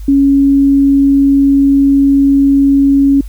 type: tone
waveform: sine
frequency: 277.2 Hz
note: C#4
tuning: in tune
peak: -5 dBFS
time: 0.08-3.21 s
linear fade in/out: 5 ms
effects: added 50 Hz sine -22 dBFS peak until 3.28 s + white hiss -46 dBFS RMS until 3.28 s

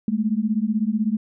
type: beating tone pair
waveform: sine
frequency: 207.7 / 223.7 Hz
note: G#3 / A3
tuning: 0 / +29 cents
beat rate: 16 Hz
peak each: -22 dBFS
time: 0.08-1.17 s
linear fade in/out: 2 ms
effects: none

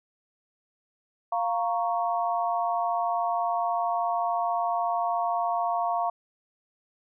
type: chord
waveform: sine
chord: Bb minor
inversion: second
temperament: equal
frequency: 698.5 / 932.3 / 1108.7 Hz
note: F5 / Bb5 / Db6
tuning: 0 / 0 / 0 cents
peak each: -26 / -30 / -31 dBFS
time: 1.32-6.1 s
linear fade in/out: 5 ms
effects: none

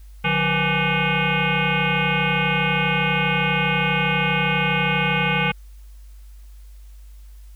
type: tone with frequency modulation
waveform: sine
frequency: 1174.7 Hz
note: D6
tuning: in tune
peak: -17 dBFS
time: 0.24-5.52 s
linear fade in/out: 10 ms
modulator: 331 Hz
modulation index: 4.9
effects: added 50 Hz sine -39 dBFS peak until 7.55 s + white hiss -59 dBFS RMS until 7.55 s

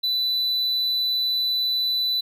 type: tone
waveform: triangle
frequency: 3986 Hz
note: B7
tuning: 15 cents sharp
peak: -19 dBFS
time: 0.03-2.21 s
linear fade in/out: 10 ms
effects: none

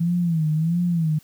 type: tone with vibrato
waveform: sine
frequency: 164.6 Hz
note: E3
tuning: 2 cents flat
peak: -18 dBFS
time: 0-1.19 s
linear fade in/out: 10 ms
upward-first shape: sine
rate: 1.5 Hz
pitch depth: 120 cents each way
effects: white hiss -55 dBFS RMS until 1.23 s

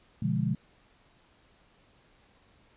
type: chord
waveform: sine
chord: B diminished seventh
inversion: none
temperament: equal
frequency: 123.47 / 146.83 / 174.61 / 207.7 Hz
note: B2 / D3 / F3 / Ab3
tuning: 0 / 0 / 0 / 0 cents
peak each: -31 dBFS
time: 0.22-0.55 s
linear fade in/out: 5 ms
effects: pink hiss -63 dBFS RMS until 2.76 s + resampled to 8000 Hz

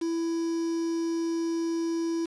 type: tone with quantisation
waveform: triangle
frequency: 332.2 Hz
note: E4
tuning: 13 cents sharp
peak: -24 dBFS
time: 0.01-2.26 s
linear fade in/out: 10 ms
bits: 7
effects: resampled to 22050 Hz

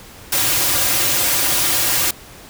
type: noise with comb filter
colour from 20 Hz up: white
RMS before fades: -17 dBFS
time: 0.32-2.11 s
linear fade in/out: 5 ms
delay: 4.6 ms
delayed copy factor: -0.85
effects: pink hiss -40 dBFS RMS until 2.49 s

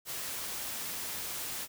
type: noise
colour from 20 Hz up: white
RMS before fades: -38 dBFS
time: 0.05-1.68 s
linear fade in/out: 50 ms
effects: none

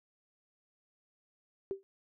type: tone with exponential decay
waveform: sine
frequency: 390 Hz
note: G4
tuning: 9 cents flat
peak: -29 dBFS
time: 1.71-1.83 s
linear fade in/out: 0 ms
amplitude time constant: 26 ms
effects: none

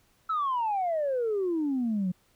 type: exponential sweep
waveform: sine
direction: down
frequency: 1334 to 175.5 Hz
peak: -24 dBFS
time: 0.29-2.12 s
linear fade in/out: 10 ms
effects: tanh soft clip ceiling -22 dBFS + pink hiss -66 dBFS RMS until 2.35 s

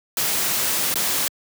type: noise with dropouts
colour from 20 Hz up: white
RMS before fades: -22 dBFS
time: 0.17-1.28 s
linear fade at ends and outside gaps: 1 ms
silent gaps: 0.941-0.956 s
effects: high-pass 100 Hz 12 dB/octave

